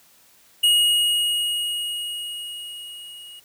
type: tone with level ramp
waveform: square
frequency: 2882 Hz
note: F#7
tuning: 46 cents flat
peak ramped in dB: -14 to -40 dBFS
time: 0.63-3.4 s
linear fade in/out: 10 ms
effects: white hiss -55 dBFS RMS until 3.44 s